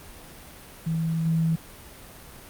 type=tone with level steps; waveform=sine; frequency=162.9 Hz; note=E3; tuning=20 cents flat; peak=-23 / -20 dBFS; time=0.86-1.56 s; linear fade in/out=10 ms; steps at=1.25 s; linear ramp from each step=20 ms; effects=pink hiss -45 dBFS RMS until 2.49 s + Opus 32 kbps